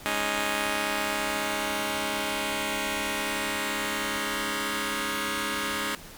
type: chord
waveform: 5% pulse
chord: Ab suspended fourth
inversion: none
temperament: just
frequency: 207.7 / 276.9 / 311.5 Hz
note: Ab3 / Db4 / Eb4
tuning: 0 / -2 / +2 cents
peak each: -20 dBFS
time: 0.06-5.95 s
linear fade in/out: 0 ms
effects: pink hiss -45 dBFS RMS until 6.17 s + MP3 96 kbps